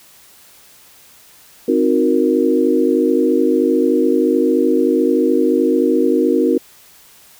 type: chord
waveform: sine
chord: C half-diminished seventh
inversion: none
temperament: equal with one note detuned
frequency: 261.6 / 311.1 / 364.7 / 466.2 Hz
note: C4 / Eb4 / Gb4 / Bb4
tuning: 0 / 0 / -25 / 0 cents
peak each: -17 dBFS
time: 1.68-6.58 s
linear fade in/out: 5 ms
effects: white hiss -46 dBFS RMS until 7.39 s